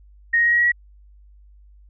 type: tone with pitch steps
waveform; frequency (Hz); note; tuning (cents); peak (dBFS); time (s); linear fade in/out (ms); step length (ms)
sine; 1864.7 / 1876.6 / 1888.5 / 1900.6 / 1912.7 / 1924.9; A#6 / A#6 / A#6 / A#6 / A#6 / B6; 0 / +11 / +22 / +33 / +44 / -45; -14; 0.33-0.72; 10; 65
effects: added 50 Hz sine -46 dBFS peak until 1.89 s